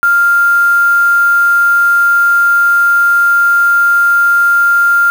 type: tone with quantisation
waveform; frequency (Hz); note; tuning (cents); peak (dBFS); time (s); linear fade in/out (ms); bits
sine; 1396.9; F6; 0; -6; 0.03-5.1; 0; 4
effects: none